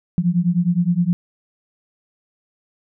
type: beating tone pair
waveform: sine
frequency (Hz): 170 / 179.7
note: F3 / F3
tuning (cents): -46 / +50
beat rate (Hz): 9.7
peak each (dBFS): -18 / -18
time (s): 0.18-1.13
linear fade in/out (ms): 0
effects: none